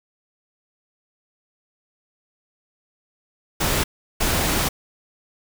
pink noise bursts at uneven times, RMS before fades -21 dBFS, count 2, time 3.6-3.84 / 4.2-4.69 s, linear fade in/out 10 ms, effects none

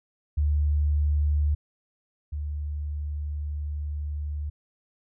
sine tone pair in turn, 74 / 74 Hz, D2 / D2, +14 / +14 cents, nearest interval unison, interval 0 cents, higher neither, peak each -20 / -28 dBFS, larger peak first, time 0.37-1.55 / 2.32-4.5 s, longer second, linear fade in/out 10 ms, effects none

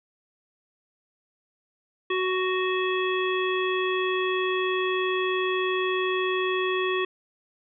harmonic tone, 371.4 Hz, F#4, 7 cents sharp, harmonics 1 / 3 / 5 / 7 / 9, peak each -25 / -30 / -32 / -33 / -35 dBFS, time 2.1-7.05 s, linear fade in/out 5 ms, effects none

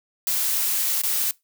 blue noise with dropouts, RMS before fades -23 dBFS, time 0.27-1.31 s, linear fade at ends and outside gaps 1 ms, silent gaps 1.017-1.035 s, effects noise-tail reverb RT60 0.2 s tail -22 dB re dry

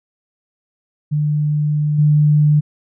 sine tone with level steps, 149.5 Hz, D3, 31 cents sharp, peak -14 / -9 dBFS, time 1.11-2.61 s, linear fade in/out 20 ms, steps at 1.98 s, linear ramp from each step 10 ms, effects none

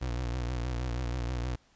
30% pulse tone with vibrato, 61 Hz, B1, 21 cents flat, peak -28 dBFS, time 0.01-1.56 s, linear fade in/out 10 ms, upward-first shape sine, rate 6.3 Hz, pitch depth 85 cents each way, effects pink hiss -65 dBFS RMS until 1.75 s + resampled to 16000 Hz

